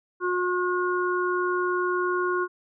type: harmonic tone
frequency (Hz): 360.3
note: F#4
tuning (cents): -46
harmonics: 1 / 3 / 4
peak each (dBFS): -25 / -28 / -29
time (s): 0.2-2.48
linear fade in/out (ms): 50
effects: none